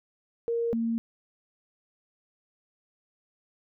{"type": "tone pair in turn", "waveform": "sine", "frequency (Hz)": [466.2, 229.4], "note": ["A#4", "A#3"], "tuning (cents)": [0, -28], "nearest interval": "octave", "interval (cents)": 1228, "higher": "first", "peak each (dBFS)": -25, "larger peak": "neither", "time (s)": [[0.48, 0.73], [0.73, 0.98]], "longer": "neither", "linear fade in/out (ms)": 0, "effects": []}